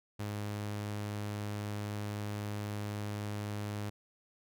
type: tone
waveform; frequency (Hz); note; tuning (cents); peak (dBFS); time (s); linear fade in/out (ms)
sawtooth; 103.83; G#2; 0; -32; 0.19-3.9; 10
effects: none